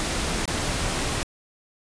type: noise with dropouts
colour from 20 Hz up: pink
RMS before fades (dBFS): -26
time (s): 0-1.23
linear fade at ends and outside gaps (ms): 0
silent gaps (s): 0.455-0.478
effects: resampled to 22050 Hz